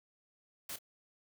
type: noise with echo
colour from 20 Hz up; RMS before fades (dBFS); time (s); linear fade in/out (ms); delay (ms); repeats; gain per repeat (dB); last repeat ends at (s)
white; -42; 0.69-0.76; 5; 28; 1; -13; 0.788
effects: none